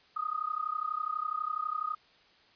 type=tone with amplitude modulation; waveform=sine; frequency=1244.5 Hz; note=D#6; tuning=in tune; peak=-27 dBFS; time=0.16-1.95 s; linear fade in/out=10 ms; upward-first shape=sine; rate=32.1 Hz; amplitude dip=90%; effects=white hiss -62 dBFS RMS until 2.55 s + resampled to 11025 Hz